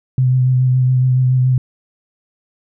sine tone with vibrato, 128 Hz, C3, 38 cents flat, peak -10 dBFS, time 0.18-1.58 s, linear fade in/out 2 ms, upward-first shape sine, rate 7.1 Hz, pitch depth 20 cents each way, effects none

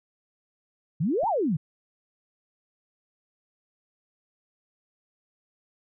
sine exponential two-way sweep, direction up then down, 136.4 to 952 to 136.4 Hz, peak -22 dBFS, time 1-1.57 s, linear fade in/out 10 ms, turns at 1.28 s
clicks, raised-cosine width 2 ms, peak -30 dBFS, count 2, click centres 1.233 / 1.239 s
effects none

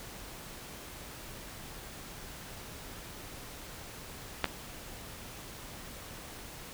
clicks, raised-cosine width 0.3 ms, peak -10 / -22 dBFS, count 2, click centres 4.443 / 4.456 s, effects pink hiss -46 dBFS RMS until 6.73 s

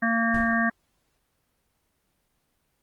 harmonic tone, 229.2 Hz, A#3, 29 cents flat, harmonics 1 / 3 / 5 / 7 / 8, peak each -24 / -29 / -30 / -27 / -27 dBFS, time 0.02-0.7 s, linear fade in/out 10 ms
brown noise with exponential decay, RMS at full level -27 dBFS, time 0.34-0.7 s, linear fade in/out 5 ms, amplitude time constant 78 ms
effects pink hiss -72 dBFS RMS until 2.82 s + Opus 24 kbps

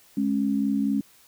sine tone pair together, 210 / 274.2 Hz, G#3 / C#4, +19 / -19 cents, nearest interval perfect fourth, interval 462 cents, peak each -24 dBFS, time 0.17-1.01 s, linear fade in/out 5 ms, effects white hiss -56 dBFS RMS until 1.27 s

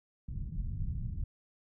pink low-pass noise, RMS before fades -36 dBFS, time 0.28-1.24 s, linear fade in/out 5 ms, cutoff 150 Hz, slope 24 dB/octave, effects none

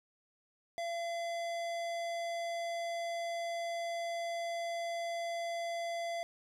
sine tone with hard clipping, 680 Hz, F5, 46 cents flat, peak -37 dBFS, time 0.78-6.23 s, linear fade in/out 0 ms, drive 17 dB, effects none

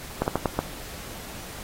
slowing click train, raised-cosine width 1 ms, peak -8 dBFS, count 5, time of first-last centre 0.22-0.59 s, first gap 59 ms, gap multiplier 1.31, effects pink hiss -40 dBFS RMS until 1.63 s + AAC 48 kbps

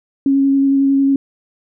sine tone with vibrato, 274.4 Hz, C#4, 17 cents flat, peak -10 dBFS, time 0.26-1.16 s, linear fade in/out 2 ms, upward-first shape square, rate 11 Hz, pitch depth 9 cents each way, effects none

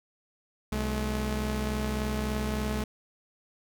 sawtooth tone pair together, 63.53 / 213.7 Hz, B1 / G#3, +50 / +50 cents, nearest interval octave + major sixth, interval 2100 cents, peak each -27 dBFS, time 0.72-2.84 s, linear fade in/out 5 ms, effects none

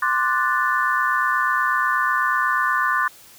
sine chord, D dominant seventh, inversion third, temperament equal, 1046.5 / 1174.7 / 1480 / 1760 Hz, C6 / D6 / F#6 / A6, 0 / 0 / 0 / 0 cents, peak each -23 dBFS, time 0.02-3.08 s, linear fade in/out 5 ms, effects white hiss -47 dBFS RMS until 3.38 s

